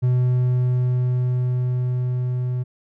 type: tone with level ramp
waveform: triangle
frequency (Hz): 125.2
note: B2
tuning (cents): +24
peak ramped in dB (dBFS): -13 to -19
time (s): 0.02-2.64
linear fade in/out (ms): 20
effects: none